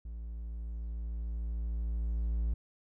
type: tone with level ramp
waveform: triangle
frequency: 56.7 Hz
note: A#1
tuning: 47 cents flat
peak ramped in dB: -37 to -26 dBFS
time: 0.05-2.54 s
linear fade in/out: 5 ms
effects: none